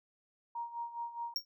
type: tone with tremolo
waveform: sine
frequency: 939 Hz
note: A#5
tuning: 12 cents sharp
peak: -35 dBFS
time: 0.55-1.34 s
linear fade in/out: 5 ms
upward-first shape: sine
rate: 4.8 Hz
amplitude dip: 75%
type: tone with exponential decay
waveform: square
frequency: 5540 Hz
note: F8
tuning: 15 cents flat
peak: -28 dBFS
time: 1.36-1.45 s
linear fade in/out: 1 ms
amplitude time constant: 18 ms
effects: none